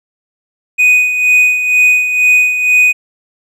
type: tone with tremolo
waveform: triangle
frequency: 2489 Hz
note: D#7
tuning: in tune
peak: -3 dBFS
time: 0.78-2.93 s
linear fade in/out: 20 ms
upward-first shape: sine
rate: 2.1 Hz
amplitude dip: 60%
effects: none